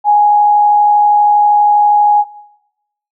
sine tone with amplitude modulation, 831 Hz, G#5, 1 cent sharp, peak -4 dBFS, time 0.04-2.25 s, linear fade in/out 50 ms, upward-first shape sine, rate 72.5 Hz, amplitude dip 25%, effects noise-tail reverb RT60 0.9 s tail -20 dB re dry

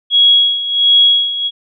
sine tone with tremolo, 3322 Hz, G#7, in tune, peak -5 dBFS, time 0.1-1.51 s, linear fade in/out 50 ms, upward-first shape sine, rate 1.4 Hz, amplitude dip 75%, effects none

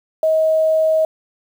sine tone with quantisation, 634 Hz, D#5, 32 cents sharp, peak -12 dBFS, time 0.23-1.05 s, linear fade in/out 2 ms, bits 7, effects none

